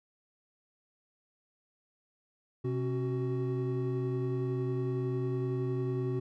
triangle tone cluster, 128.1 / 271.3 / 373.4 Hz, C3 / C#4 / F#4, -36 / -37 / +16 cents, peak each -30 / -37 / -32 dBFS, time 2.64-6.2 s, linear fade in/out 10 ms, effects none

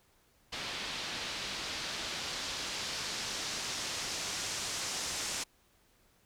white noise with low-pass filter sweep, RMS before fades -38 dBFS, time 0.52-5.44 s, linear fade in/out 10 ms, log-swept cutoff 3800 to 7000 Hz, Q 1.3, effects pink hiss -68 dBFS RMS until 6.25 s

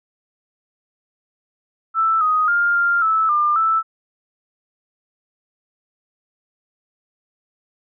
sine tone with pitch steps, 1323 / 1250 / 1404 / 1396 / 1309 / 1200 / 1319 Hz, E6 / D#6 / F6 / F6 / E6 / D6 / E6, +6 / +8 / +9 / -1 / -13 / +37 / +1 cents, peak -14 dBFS, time 1.94-3.83 s, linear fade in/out 50 ms, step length 270 ms, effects none

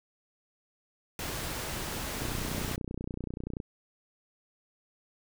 pink noise, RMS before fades -36 dBFS, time 1.19-2.76 s, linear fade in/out 2 ms
click train, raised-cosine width 3 ms, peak -23 dBFS, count 43, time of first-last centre 2.22-3.602 s, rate 30.4 Hz
effects none

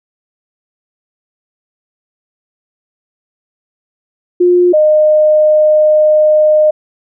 sine tone pair in turn, 355.7 / 612.4 Hz, F4 / D#5, +32 / -28 cents, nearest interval major sixth, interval 940 cents, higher second, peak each -5 dBFS, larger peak neither, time 4.4-4.73 / 4.73-6.71 s, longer second, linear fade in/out 10 ms, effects none

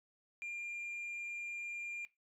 sine tone, 2397 Hz, D7, 35 cents sharp, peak -38 dBFS, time 0.42-2.05 s, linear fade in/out 0 ms, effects noise-tail reverb RT60 0.2 s tail -18 dB re dry + tanh soft clip ceiling -39 dBFS

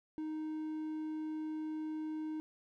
triangle tone, 311.1 Hz, D#4, in tune, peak -35 dBFS, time 0.18-2.4 s, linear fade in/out 0 ms, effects none

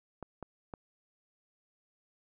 clicks, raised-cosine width 1 ms, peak -27 dBFS, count 3, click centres 0.227 / 0.427 / 0.738 s, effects none

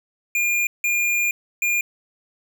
square tone bursts at uneven times, 2413 Hz, D7, 46 cents sharp, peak -19 dBFS, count 3, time 0.35-0.67 / 0.84-1.31 / 1.62-1.81 s, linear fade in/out 2 ms, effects none

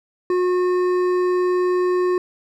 sine tone with hard clipping, 361.9 Hz, F#4, 38 cents flat, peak -18 dBFS, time 0.3-2.18 s, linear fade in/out 2 ms, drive 9 dB, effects none

